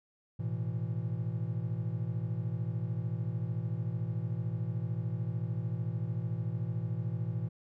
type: chord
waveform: triangle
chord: A suspended second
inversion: none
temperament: equal with one note detuned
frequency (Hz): 110 / 123.47 / 165.67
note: A2 / B2 / E3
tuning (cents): 0 / 0 / +9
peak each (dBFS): -33 / -34 / -36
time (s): 0.39-7.49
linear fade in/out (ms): 10
effects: none

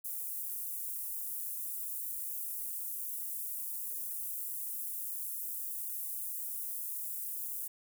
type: high-pass noise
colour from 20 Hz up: pink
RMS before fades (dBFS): -39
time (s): 0.04-7.68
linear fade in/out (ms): 10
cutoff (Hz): 11000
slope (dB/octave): 24
effects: none

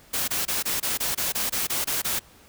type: noise bursts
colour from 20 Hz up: white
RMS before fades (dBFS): -26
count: 12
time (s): 0.13-2.194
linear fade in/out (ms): 10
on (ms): 150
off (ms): 24
effects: pink hiss -53 dBFS RMS until 2.48 s

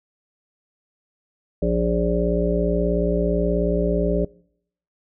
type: harmonic tone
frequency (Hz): 58.5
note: A#1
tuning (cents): +7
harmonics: 1 / 3 / 5 / 7 / 9 / 10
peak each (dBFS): -24 / -23 / -28 / -25 / -29 / -25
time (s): 1.62-4.25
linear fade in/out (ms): 5
effects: noise-tail reverb RT60 0.7 s tail -25 dB re dry

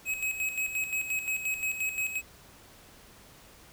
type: tone with tremolo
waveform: square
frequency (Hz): 2552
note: D#7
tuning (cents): +43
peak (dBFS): -28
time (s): 0.05-2.22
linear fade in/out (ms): 50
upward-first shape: square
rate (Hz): 5.7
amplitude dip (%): 60
effects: pink hiss -54 dBFS RMS until 3.72 s

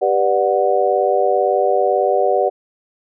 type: chord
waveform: sine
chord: G major seventh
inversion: none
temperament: just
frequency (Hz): 392 / 490 / 588 / 735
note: G4 / B4 / D5 / F#5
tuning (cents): 0 / -14 / +2 / -12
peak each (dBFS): -19 / -19 / -18 / -18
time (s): 0.01-2.5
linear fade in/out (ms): 20
effects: none

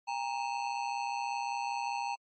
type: ring-modulated tone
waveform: square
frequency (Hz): 871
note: A5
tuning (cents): -18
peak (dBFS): -30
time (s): 0.07-2.16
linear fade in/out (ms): 20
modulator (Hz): 62.6
effects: low-pass 6000 Hz 12 dB/octave + MP3 32 kbps

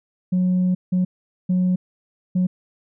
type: tone bursts at uneven times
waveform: sine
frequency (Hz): 182.5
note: F#3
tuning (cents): -24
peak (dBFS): -14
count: 4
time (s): 0.32-0.75 / 0.92-1.05 / 1.49-1.76 / 2.35-2.47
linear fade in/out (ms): 10
effects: tanh soft clip ceiling -14 dBFS

